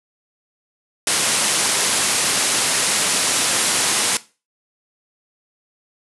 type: low-pass noise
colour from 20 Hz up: white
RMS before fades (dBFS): -19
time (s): 1.07-4.17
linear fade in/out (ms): 2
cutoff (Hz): 11000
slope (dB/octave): 96
effects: noise-tail reverb RT60 0.3 s tail -17 dB re dry + high-pass 150 Hz 12 dB/octave